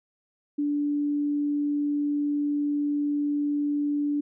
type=tone; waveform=sine; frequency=291.2 Hz; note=D4; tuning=15 cents flat; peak=-23 dBFS; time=0.58-4.21 s; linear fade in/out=10 ms; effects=none